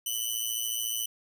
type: tone with amplitude modulation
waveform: 10% pulse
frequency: 2998 Hz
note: F#7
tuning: 22 cents sharp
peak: -18 dBFS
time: 0.06-1.06 s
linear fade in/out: 5 ms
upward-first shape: sine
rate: 114 Hz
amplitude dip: 70%
effects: none